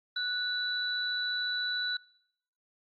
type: tone pair together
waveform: sine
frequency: 1480 / 3957 Hz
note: F#6 / B7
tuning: 0 / +3 cents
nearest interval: octave + perfect fourth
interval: 1703 cents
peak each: -33 / -32 dBFS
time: 0.16-1.97 s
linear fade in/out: 5 ms
effects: noise-tail reverb RT60 0.8 s tail -24 dB re dry + AAC 64 kbps